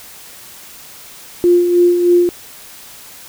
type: tone with tremolo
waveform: sine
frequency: 351.1 Hz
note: F4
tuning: 9 cents sharp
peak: -6 dBFS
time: 1.44-2.29 s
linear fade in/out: 0 ms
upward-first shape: sine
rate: 3.2 Hz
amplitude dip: 50%
effects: white hiss -37 dBFS RMS until 3.28 s